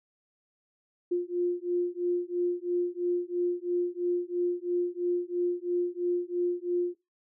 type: beating tone pair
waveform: sine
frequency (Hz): 351.3 / 354.3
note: F4 / F4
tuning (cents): +10 / +25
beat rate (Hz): 3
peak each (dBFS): -29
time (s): 1.11-6.95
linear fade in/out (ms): 10
effects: noise-tail reverb RT60 0.2 s tail -17 dB re dry